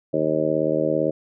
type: harmonic tone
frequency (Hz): 77.78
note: D#2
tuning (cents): 0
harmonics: 2 / 3 / 4 / 5 / 6 / 7 / 8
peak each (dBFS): -30 / -32 / -25 / -27 / -28 / -23 / -27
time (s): 0.13-1.11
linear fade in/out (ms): 10
effects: none